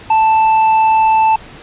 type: tone with tanh clipping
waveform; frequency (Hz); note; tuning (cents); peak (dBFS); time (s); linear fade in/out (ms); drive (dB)
sine; 881; A5; +2; -9; 0.1-1.36; 5; 6
effects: pink hiss -36 dBFS RMS until 1.62 s + resampled to 8000 Hz